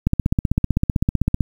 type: click train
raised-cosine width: 5 ms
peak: -4 dBFS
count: 22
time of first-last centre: 0.07-1.408 s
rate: 15.7 Hz
effects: 7-bit